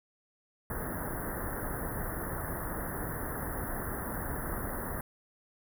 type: band-stop noise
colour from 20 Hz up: pink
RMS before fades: -36 dBFS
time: 0.7-5.01 s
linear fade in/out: 2 ms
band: 1900 to 10000 Hz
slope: 96 dB/octave
effects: none